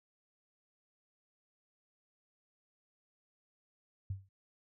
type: tone with exponential decay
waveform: sine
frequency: 96.7 Hz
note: G2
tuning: 23 cents flat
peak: -32 dBFS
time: 4.1-4.29 s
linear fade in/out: 5 ms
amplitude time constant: 41 ms
effects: none